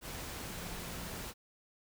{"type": "tone in noise", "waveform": "sine", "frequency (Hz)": 176.4, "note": "F3", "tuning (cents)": 18, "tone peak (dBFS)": -51, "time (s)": [0.46, 1.27], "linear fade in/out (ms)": 50, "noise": "pink", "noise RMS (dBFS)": -43, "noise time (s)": [0.01, 1.34], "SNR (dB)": -11, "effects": []}